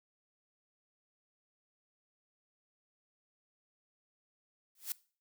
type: noise with exponential growth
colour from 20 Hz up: blue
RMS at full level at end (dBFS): -33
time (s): 4.75-4.92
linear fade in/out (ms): 2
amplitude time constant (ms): 35
effects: noise-tail reverb RT60 0.4 s tail -21 dB re dry